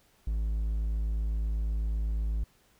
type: tone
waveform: triangle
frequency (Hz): 54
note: A1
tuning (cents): -32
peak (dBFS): -25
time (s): 0.27-2.44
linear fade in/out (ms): 5
effects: pink hiss -65 dBFS RMS until 2.79 s